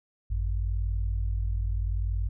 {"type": "tone pair together", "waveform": "sine", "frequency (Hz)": [52.08, 92.8], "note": ["G#1", "F#2"], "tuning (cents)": [6, 6], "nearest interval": "minor seventh", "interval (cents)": 1000, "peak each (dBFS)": [-26, -32], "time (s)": [0.3, 2.29], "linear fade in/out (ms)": 10, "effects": []}